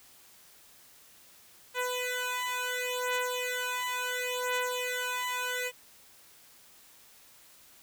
10% pulse beating tone pair, 497.8 / 498.51 Hz, B4 / B4, +14 / +16 cents, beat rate 0.71 Hz, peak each -25 dBFS, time 1.74-5.72 s, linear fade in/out 50 ms, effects white hiss -57 dBFS RMS until 7.82 s

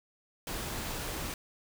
pink noise, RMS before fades -37 dBFS, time 0.47-1.34 s, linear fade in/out 2 ms, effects none

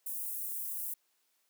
white high-pass noise, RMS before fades -38 dBFS, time 0.06-0.94 s, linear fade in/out 5 ms, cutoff 10000 Hz, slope 24 dB/octave, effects white hiss -75 dBFS RMS until 1.49 s + high-pass 300 Hz 12 dB/octave

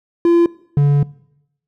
triangle tone pair in turn, 341.4 / 143.54 Hz, F4 / D3, -39 / -39 cents, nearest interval octave + minor third, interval 1500 cents, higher first, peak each -7 dBFS, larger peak neither, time 0.25-0.46 / 0.77-1.03 s, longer second, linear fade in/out 2 ms, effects noise-tail reverb RT60 0.8 s tail -21 dB re dry

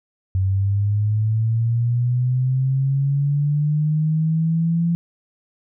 sine linear sweep, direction up, 93.7 to 170.6 Hz, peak -16 dBFS, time 0.35-4.95 s, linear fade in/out 0 ms, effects none

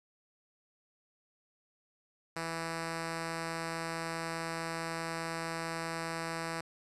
5% pulse tone, 164.7 Hz, E3, 1 cent flat, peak -24 dBFS, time 2.36-6.61 s, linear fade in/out 5 ms, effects resampled to 24000 Hz + 10-bit

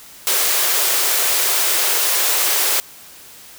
white high-pass noise, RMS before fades -17 dBFS, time 0.27-2.8 s, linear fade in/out 0 ms, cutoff 340 Hz, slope 96 dB/octave, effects white hiss -41 dBFS RMS until 3.58 s

